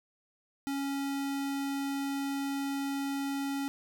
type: tone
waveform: square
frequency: 277.2 Hz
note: C#4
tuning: in tune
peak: -32 dBFS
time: 0.67-3.68 s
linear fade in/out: 0 ms
effects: none